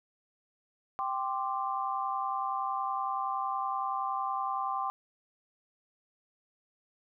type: chord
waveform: sine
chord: G suspended fourth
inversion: none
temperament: just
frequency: 784 / 1045.3 / 1176 Hz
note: G5 / C6 / D6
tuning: 0 / -2 / +2 cents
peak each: -34 / -34 / -35 dBFS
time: 0.99-4.9 s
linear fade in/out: 0 ms
effects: none